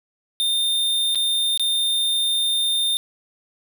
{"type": "tone with dropouts", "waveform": "square", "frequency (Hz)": 3627, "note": "A#7", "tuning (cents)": -48, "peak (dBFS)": -19, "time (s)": [0.4, 2.97], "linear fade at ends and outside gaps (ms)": 0, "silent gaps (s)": [[1.148, 1.156], [1.575, 1.596]], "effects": []}